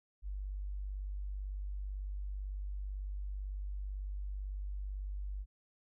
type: tone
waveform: sine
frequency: 49 Hz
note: G1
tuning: in tune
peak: -37 dBFS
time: 0.22-5.46 s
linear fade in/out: 50 ms
effects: none